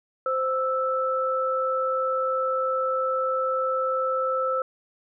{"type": "tone pair together", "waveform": "sine", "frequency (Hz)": [521.1, 1318.5], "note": ["C5", "E6"], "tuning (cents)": [-7, 0], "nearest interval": "octave + major third", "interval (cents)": 1607, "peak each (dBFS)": [-25, -25], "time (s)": [0.26, 4.62], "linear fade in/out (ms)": 2, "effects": []}